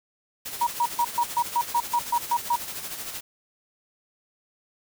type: noise with tremolo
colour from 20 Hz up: white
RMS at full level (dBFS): -33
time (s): 0.45-3.21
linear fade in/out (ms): 10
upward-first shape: sine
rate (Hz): 13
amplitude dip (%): 50
type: tone bursts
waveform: sine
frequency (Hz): 952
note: A#5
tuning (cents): +36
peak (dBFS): -19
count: 11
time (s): 0.61-2.559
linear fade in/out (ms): 5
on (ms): 59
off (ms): 130
effects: none